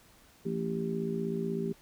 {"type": "harmonic tone", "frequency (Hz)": 56.2, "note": "A1", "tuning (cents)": 37, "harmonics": [3, 4, 5, 6, 7], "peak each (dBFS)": [-35, -35, -45, -45, -34], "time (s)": [0.45, 1.73], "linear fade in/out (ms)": 10, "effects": ["pink hiss -60 dBFS RMS until 1.81 s"]}